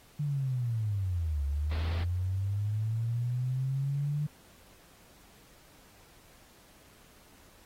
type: linear two-way sweep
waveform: sine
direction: down then up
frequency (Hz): 150 to 69.3 to 150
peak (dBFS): -28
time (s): 0.19-4.27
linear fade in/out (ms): 10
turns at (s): 1.44
type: low-pass noise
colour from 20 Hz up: pink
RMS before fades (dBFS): -42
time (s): 1.71-2.04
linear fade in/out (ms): 5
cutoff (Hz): 4600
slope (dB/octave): 48
effects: pink hiss -59 dBFS RMS until 7.65 s + AAC 48 kbps